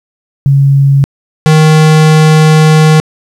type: tone pair in turn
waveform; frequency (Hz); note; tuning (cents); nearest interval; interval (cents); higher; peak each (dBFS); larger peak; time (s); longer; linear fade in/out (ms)
sine / square; 138.59 / 155.97; C#3 / D#3; 0 / +5; major second; 205; second; -3; neither; 0.46-1.04 / 1.46-3; second; 0
effects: low-pass 9000 Hz 12 dB/octave + 7-bit